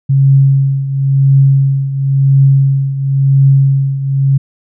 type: tone with tremolo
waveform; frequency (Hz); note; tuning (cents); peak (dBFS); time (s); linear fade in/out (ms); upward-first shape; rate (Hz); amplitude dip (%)
sine; 136.7; C#3; -24; -3; 0.09-4.38; 10; triangle; 0.96; 75
effects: none